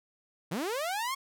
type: linear sweep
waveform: sawtooth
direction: up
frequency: 142.6 to 1108.7 Hz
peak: -27 dBFS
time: 0.51-1.15 s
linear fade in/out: 10 ms
effects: none